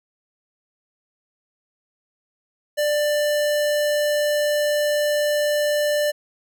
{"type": "tone", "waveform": "square", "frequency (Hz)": 592, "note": "D5", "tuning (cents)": 14, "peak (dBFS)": -19, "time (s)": [2.77, 6.12], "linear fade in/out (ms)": 20, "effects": []}